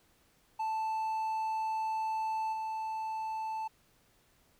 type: tone with level steps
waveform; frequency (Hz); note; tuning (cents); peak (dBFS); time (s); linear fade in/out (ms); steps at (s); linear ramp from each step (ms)
triangle; 880; A5; 0; -29 / -32; 0.59-3.68; 10; 2.52; 20
effects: pink hiss -68 dBFS RMS until 4.59 s